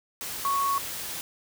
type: tone in noise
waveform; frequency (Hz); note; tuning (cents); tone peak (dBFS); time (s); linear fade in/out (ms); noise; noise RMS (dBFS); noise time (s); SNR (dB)
sine; 1108.7; C#6; 0; -23; 0.45-0.78; 0; white; -35; 0.21-1.21; +9
effects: none